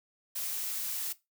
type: noise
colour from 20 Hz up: blue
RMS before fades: -35 dBFS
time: 0.35-1.13 s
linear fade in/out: 10 ms
effects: noise-tail reverb RT60 0.2 s tail -17 dB re dry